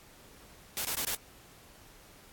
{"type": "noise bursts", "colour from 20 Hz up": "white", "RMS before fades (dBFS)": -33, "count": 4, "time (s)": [0.77, 1.149], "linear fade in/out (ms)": 0, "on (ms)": 79, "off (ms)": 21, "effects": ["pink hiss -56 dBFS RMS until 2.32 s", "AAC 64 kbps"]}